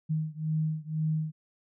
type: beating tone pair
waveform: sine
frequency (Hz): 155.56 / 157.56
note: D#3 / D#3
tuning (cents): 0 / +22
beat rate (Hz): 2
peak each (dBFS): -30 / -31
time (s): 0.09-1.32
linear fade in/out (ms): 20
effects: none